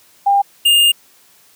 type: tone pair in turn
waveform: sine / square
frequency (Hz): 800 / 2823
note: G5 / F7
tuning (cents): +35 / +18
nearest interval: octave + minor seventh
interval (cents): 2183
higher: second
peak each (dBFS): -9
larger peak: neither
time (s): 0.26-0.42 / 0.65-0.92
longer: second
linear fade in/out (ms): 10
effects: white hiss -50 dBFS RMS until 1.55 s + high-pass 80 Hz 12 dB/octave